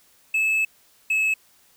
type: tone pair in turn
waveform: triangle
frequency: 2605 / 2590 Hz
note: E7 / E7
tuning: -21 / -31 cents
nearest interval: unison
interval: 10 cents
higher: first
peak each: -17 dBFS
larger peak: neither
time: 0.34-0.65 / 1.1-1.34 s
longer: first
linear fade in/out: 5 ms
effects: white hiss -58 dBFS RMS until 1.76 s